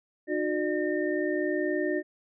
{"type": "tone cluster", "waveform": "sine", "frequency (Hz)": [304.6, 364.2, 599, 1821], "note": ["D#4", "F#4", "D5", "A#6"], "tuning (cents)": [-37, -27, 34, -41], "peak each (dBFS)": [-30, -29, -32, -35], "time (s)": [0.27, 2.03], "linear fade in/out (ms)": 50, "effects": []}